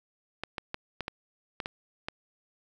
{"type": "clicks", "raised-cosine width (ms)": 0.3, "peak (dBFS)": -17, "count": 8, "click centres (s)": [0.436, 0.582, 0.744, 1.007, 1.081, 1.602, 1.659, 2.085], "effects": ["9-bit"]}